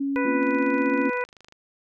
sine tone, 277.2 Hz, C#4, in tune, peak -23 dBFS, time 0-1.09 s, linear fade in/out 10 ms
harmonic tone, 494 Hz, B4, in tune, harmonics 1 / 2 / 3 / 4 / 5, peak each -27 / -30 / -32 / -33 / -34 dBFS, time 0.16-1.24 s, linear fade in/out 0 ms
sine chord, Bb suspended second, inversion none, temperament equal, 233.1 / 261.6 / 349.2 Hz, Bb3 / C4 / F4, 0 / 0 / 0 cents, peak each -30 dBFS, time 0.25-1.1 s, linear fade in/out 5 ms
click train, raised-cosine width 0.2 ms, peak -31 dBFS, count 29, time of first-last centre 0.43-1.524 s, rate 25.6 Hz
effects none

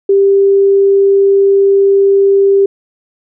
sine tone, 394.7 Hz, G4, 12 cents sharp, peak -5 dBFS, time 0.09-2.66 s, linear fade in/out 5 ms, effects none

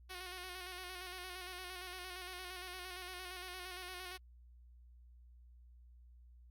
5% pulse tone with vibrato, 364.8 Hz, F#4, 24 cents flat, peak -34 dBFS, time 0.09-4.18 s, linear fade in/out 20 ms, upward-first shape square, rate 8.7 Hz, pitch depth 35 cents each way, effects added 60 Hz sine -57 dBFS peak until 6.5 s + Opus 48 kbps

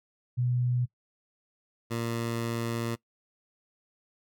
sine / 15% pulse tone pair in turn, 123.47 / 116.26 Hz, B2 / A#2, 0 / -4 cents, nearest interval minor second, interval 104 cents, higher first, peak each -24 / -23 dBFS, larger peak second, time 0.37-0.86 / 1.9-2.96 s, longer second, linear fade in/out 20 ms, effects noise-tail reverb RT60 0.1 s tail -21 dB re dry

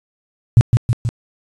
sine tone with echo, 116.54 Hz, A#2, in tune, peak -3 dBFS, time 0.57-0.61 s, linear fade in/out 0 ms, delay 160 ms, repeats 3, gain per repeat -4 dB, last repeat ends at 1.09 s, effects resampled to 22050 Hz + 7-bit

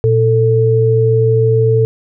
sine tone pair together, 117.5 / 443.6 Hz, A#2 / A4, +14 / +14 cents, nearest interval octave + major seventh, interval 2300 cents, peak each -11 dBFS, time 0.04-1.85 s, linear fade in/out 0 ms, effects none

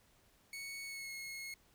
sawtooth tone with pitch glide, 2217 to 2169 Hz, C#7 to C#7, 0 to -38 cents, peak -40 dBFS, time 0.53-1.54 s, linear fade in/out 2 ms, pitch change -38 cents, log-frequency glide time 0.85-1.12 s, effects pink hiss -69 dBFS RMS until 1.74 s

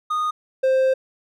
triangle tone pair in turn, 1234 / 525.2 Hz, D#6 / C5, -15 / +6 cents, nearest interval octave + minor third, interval 1479 cents, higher first, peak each -18 / -13 dBFS, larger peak second, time 0.1-0.31 / 0.63-0.94 s, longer second, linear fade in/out 10 ms, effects none

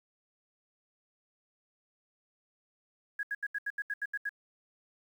sine tone bursts, 1659 Hz, G#6, 2 cents flat, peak -31 dBFS, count 10, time 3.19-4.293 s, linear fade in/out 5 ms, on 41 ms, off 77 ms, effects 10-bit

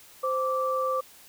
sine tone pair together, 520.3 / 1167 Hz, C5 / D6, -10 / -11 cents, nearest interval octave + major second, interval 1399 cents, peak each -27 dBFS, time 0.23-1.01 s, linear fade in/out 10 ms, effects white hiss -52 dBFS RMS until 1.28 s

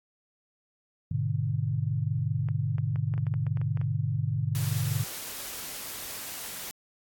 sine chord, G# diminished, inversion none, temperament just, 103.83 / 124.59 / 149.51 Hz, G#2 / B2 / D3, 0 / +16 / +31 cents, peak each -30 dBFS, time 1.11-5.04 s, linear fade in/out 5 ms
clicks, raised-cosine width 0.5 ms, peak -29 dBFS, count 12, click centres 2.487 / 2.783 / 2.959 / 3.139 / 3.179 / 3.268 / 3.34 / 3.467 / 3.572 / 3.615 / 3.773 / 3.814 s
white noise, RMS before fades -38 dBFS, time 4.55-6.71 s, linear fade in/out 0 ms
effects AAC 64 kbps

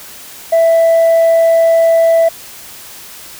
sine tone, 661 Hz, E5, 5 cents sharp, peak -4 dBFS, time 0.52-2.29 s, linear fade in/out 10 ms, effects tanh soft clip ceiling -5 dBFS + white hiss -33 dBFS RMS until 3.39 s

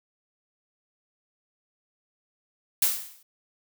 blue noise with exponential decay, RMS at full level -19 dBFS, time 2.82-3.23 s, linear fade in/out 5 ms, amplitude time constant 87 ms, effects none

